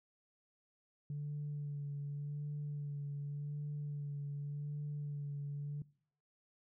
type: tone with vibrato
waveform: sine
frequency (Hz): 145.1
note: D3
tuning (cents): -21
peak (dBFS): -37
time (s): 1.1-5.82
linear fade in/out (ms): 2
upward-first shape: sine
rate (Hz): 0.87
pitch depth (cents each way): 24
effects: noise-tail reverb RT60 0.6 s tail -23 dB re dry + tanh soft clip ceiling -35 dBFS